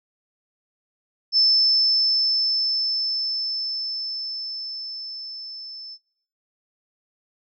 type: tone with level ramp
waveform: sine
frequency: 5274 Hz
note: E8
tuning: in tune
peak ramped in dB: -14 to -36 dBFS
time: 1.32-5.98 s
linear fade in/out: 50 ms
effects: noise-tail reverb RT60 0.6 s tail -18 dB re dry